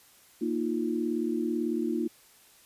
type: chord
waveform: sine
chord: Bb suspended fourth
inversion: none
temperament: equal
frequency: 233.1 / 311.1 / 349.2 Hz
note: Bb3 / Eb4 / F4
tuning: 0 / 0 / 0 cents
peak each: -31 dBFS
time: 0.41-2.08 s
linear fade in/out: 10 ms
effects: white hiss -58 dBFS RMS until 2.65 s + resampled to 32000 Hz